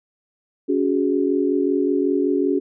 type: chord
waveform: sine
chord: C# suspended fourth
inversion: none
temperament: equal with one note detuned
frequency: 281.9 / 370 / 415.3 Hz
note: C#4 / F#4 / G#4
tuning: +29 / 0 / 0 cents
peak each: -20 / -21 / -23 dBFS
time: 0.68-2.6 s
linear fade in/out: 20 ms
effects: none